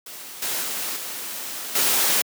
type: noise with level steps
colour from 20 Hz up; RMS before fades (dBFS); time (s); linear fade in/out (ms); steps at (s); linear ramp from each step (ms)
white; -38 / -26 / -28 / -32 / -20; 0.06-2.22; 5; 0.42 / 0.62 / 0.96 / 1.75; 5
effects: high-pass 200 Hz 12 dB/octave